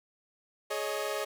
sawtooth chord, Ab suspended fourth, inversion none, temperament equal with one note detuned, 420.9 / 554.4 / 622.3 Hz, Ab4 / Db5 / Eb5, +23 / 0 / 0 cents, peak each -32 dBFS, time 0.7-1.25 s, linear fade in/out 10 ms, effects none

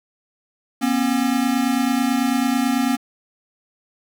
square tone pair together, 240.9 / 270 Hz, B3 / C#4, -43 / -45 cents, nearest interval major second, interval 198 cents, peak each -21 dBFS, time 0.81-2.97 s, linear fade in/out 20 ms, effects 7-bit

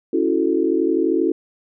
sine chord, F# minor seventh, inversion second, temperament equal, 277.2 / 329.6 / 370 / 440 Hz, C#4 / E4 / F#4 / A4, 0 / 0 / 0 / 0 cents, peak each -23 / -19 / -21 / -23 dBFS, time 0.13-1.32 s, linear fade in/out 5 ms, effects none

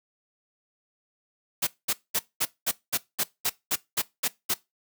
white noise bursts, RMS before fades -25 dBFS, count 12, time 1.62-4.542 s, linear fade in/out 10 ms, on 51 ms, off 210 ms, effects noise-tail reverb RT60 0.2 s tail -20 dB re dry + high-pass 100 Hz 12 dB/octave

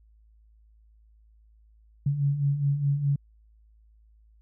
sine beating tone pair, 137.9 / 142.7 Hz, C#3 / D3, -9 / -49 cents, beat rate 4.8 Hz, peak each -30 / -23 dBFS, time 2.06-3.16 s, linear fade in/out 5 ms, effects added 54 Hz sine -55 dBFS peak until 4.41 s

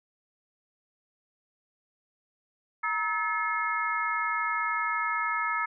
harmonic tone with a mistuned harmonic, 430.9 Hz, A4, 36 cents flat, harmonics 2 / 3 / 4 / 5, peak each -34 / -29 / -33 / -33 dBFS, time 2.83-5.66 s, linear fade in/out 10 ms, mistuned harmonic 2, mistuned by +150 cents, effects none

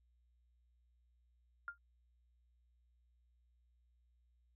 sine tone with exponential decay, 1401 Hz, F6, 5 cents sharp, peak -37 dBFS, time 1.68-1.78 s, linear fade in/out 1 ms, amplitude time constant 20 ms, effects added 60 Hz sine -70 dBFS peak until 4.55 s

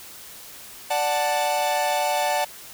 45% pulse chord, D major, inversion none, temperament equal, 587.3 / 740 / 880 Hz, D5 / F#5 / A5, 0 / 0 / 0 cents, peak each -26 / -25 / -25 dBFS, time 0.9-2.45 s, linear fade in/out 10 ms, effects white hiss -42 dBFS RMS until 2.73 s

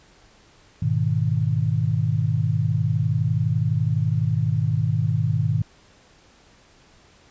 sine chord, G# minor, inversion none, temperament equal, 103.83 / 123.47 / 155.56 Hz, G#2 / B2 / D#3, 0 / 0 / 0 cents, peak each -23 dBFS, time 0.82-5.62 s, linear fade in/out 5 ms, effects pink hiss -54 dBFS RMS until 7.3 s + resampled to 16000 Hz

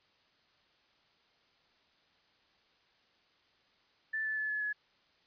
sine tone with pitch steps, 1760 / 1743.8 / 1727.8 / 1711.9 / 1696.1 Hz, A6 / A6 / A6 / A6 / G#6, 0 / -16 / -32 / -48 / +36 cents, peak -32 dBFS, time 4.13-4.73 s, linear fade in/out 10 ms, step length 120 ms, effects white hiss -69 dBFS RMS until 5.26 s + resampled to 11025 Hz

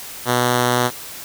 5% pulse tone, 122.9 Hz, B2, 8 cents flat, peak -4 dBFS, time 0.25-0.91 s, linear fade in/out 50 ms, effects white hiss -34 dBFS RMS until 1.24 s

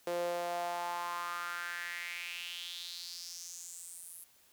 sawtooth tone with high-pass filter sweep, 173.8 Hz, F3, 8 cents flat, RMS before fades -40 dBFS, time 0.07-4.24 s, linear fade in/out 2 ms, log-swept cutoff 460 to 11000 Hz, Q 4.5, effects white hiss -65 dBFS RMS until 4.52 s

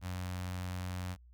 sawtooth tone with notch filter, 90.8 Hz, F#2, 32 cents flat, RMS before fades -39 dBFS, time 0.01-1.17 s, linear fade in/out 50 ms, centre 380 Hz, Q 0.94, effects added 60 Hz sine -55 dBFS peak until 1.33 s

